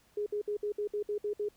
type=tone bursts; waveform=sine; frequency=415.3 Hz; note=G#4; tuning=in tune; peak=-30 dBFS; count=9; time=0.17-1.487 s; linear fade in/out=5 ms; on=93 ms; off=60 ms; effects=pink hiss -66 dBFS RMS until 1.56 s